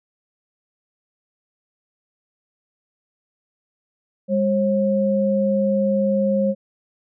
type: tone pair together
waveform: sine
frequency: 202.3 / 540 Hz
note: G#3 / C#5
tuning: -45 / -45 cents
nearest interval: octave + perfect fourth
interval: 1700 cents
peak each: -19 dBFS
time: 4.28-6.55 s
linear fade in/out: 50 ms
effects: none